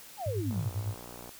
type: exponential sweep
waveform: sine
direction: down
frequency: 887 to 81 Hz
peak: -33 dBFS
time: 0.17-0.78 s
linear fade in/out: 50 ms
type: tone with tremolo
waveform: sine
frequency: 103 Hz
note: G#2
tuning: 14 cents flat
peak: -28 dBFS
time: 0.26-0.94 s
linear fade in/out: 5 ms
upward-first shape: sine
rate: 10 Hz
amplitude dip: 65%
type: click train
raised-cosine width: 1 ms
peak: -31 dBFS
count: 48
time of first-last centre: 0.51-1.292 s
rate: 60.1 Hz
effects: white hiss -50 dBFS RMS until 1.39 s